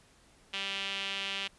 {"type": "tone with band-pass filter", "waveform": "sawtooth", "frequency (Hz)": 196, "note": "G3", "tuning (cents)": 0, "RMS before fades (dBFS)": -36, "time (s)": [0.53, 1.48], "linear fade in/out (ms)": 10, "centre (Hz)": 3000, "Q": 3.6, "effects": ["pink hiss -62 dBFS RMS until 1.58 s", "resampled to 24000 Hz"]}